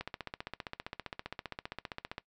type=click train; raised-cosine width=0.3 ms; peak=-22 dBFS; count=34; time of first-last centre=0.01-2.181 s; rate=15.2 Hz; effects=noise-tail reverb RT60 0.1 s tail -19 dB re dry